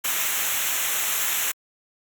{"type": "noise with comb filter", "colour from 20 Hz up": "white", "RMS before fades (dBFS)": -24, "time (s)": [0.04, 1.52], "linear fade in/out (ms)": 10, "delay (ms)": 0.21, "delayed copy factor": -0.75, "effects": ["Opus 48 kbps"]}